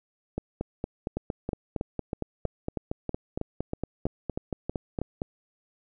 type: two click trains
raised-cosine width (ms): 2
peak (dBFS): -16 / -16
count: 13 / 22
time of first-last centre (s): 1.17-5.016 / 0.38-5.219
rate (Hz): 3.12 / 4.34
effects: none